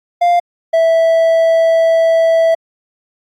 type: tone pair in turn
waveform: triangle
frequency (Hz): 698.5 / 656.8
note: F5 / E5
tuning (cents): 0 / -6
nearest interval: minor second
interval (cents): 106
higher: first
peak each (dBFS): -6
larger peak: neither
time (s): 0.21-0.4 / 0.73-2.55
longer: second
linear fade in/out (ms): 10
effects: AAC 64 kbps